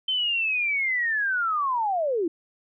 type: linear sweep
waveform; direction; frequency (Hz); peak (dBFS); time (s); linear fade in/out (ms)
sine; down; 3102 to 311.1; -22; 0.08-2.28; 5
effects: none